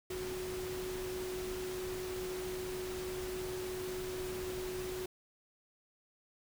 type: tone in noise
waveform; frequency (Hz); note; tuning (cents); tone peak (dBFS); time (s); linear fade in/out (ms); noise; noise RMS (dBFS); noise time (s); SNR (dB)
sine; 368.9; F#4; -5; -38; 0.1-5.06; 5; pink; -45; 0.1-5.06; +4
effects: none